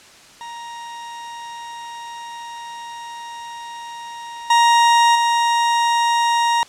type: tone with level steps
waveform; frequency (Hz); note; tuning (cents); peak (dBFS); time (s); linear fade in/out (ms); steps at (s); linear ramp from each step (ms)
40% pulse; 938; A#5; +11; -30 / -10 / -14; 0.41-6.63; 0; 4.5 / 5.15; 5
effects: white hiss -45 dBFS RMS until 6.68 s + low-pass 7000 Hz 12 dB/octave